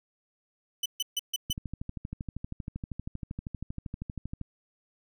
sawtooth tone bursts, 2997 Hz, F#7, 22 cents sharp, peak -24 dBFS, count 5, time 0.83-1.53 s, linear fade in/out 5 ms, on 28 ms, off 140 ms
click train, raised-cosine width 5 ms, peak -23 dBFS, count 38, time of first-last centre 1.5-4.413 s, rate 12.7 Hz
effects none

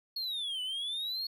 triangle exponential two-way sweep, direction down then up, 4370 to 2960 to 4370 Hz, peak -32 dBFS, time 0.16-1.27 s, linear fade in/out 5 ms, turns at 0.62 s, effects none

